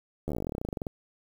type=slowing click train; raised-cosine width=2 ms; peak=-19 dBFS; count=23; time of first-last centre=0.28-0.868 s; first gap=12 ms; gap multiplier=1.07; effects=8-bit